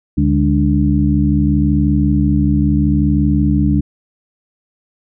harmonic tone with a mistuned harmonic, 73 Hz, D2, 10 cents flat, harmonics 1 / 2 / 3 / 4, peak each -16 / -16 / -16 / -16 dBFS, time 0.17-3.81 s, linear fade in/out 10 ms, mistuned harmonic 3, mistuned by -100 cents, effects none

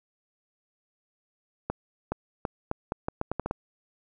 accelerating click train, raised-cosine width 1 ms, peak -14 dBFS, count 11, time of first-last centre 1.7-3.511 s, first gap 420 ms, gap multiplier 0.79, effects none

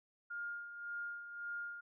sine tone with tremolo, 1413 Hz, F6, 20 cents sharp, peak -39 dBFS, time 0.3-1.81 s, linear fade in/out 10 ms, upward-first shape sine, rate 1.8 Hz, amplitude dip 60%, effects none

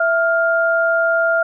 sine tone pair together, 662.1 / 1403 Hz, E5 / F6, +7 / +8 cents, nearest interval octave + minor second, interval 1301 cents, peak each -16 / -16 dBFS, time 0-1.43 s, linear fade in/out 5 ms, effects none

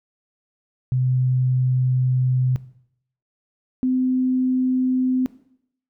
sine tone pair in turn, 127.8 / 256.2 Hz, C3 / C4, -40 / -36 cents, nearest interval octave, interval 1204 cents, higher second, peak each -17 dBFS, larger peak neither, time 0.92-2.56 / 3.83-5.26 s, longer first, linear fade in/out 0 ms, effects noise-tail reverb RT60 0.7 s tail -17 dB re dry

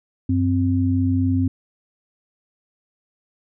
sine tone pair together, 95.31 / 261.6 Hz, G2 / C4, -48 / 0 cents, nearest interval octave + perfect fourth, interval 1748 cents, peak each -19 dBFS, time 0.29-1.48 s, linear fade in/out 5 ms, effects none

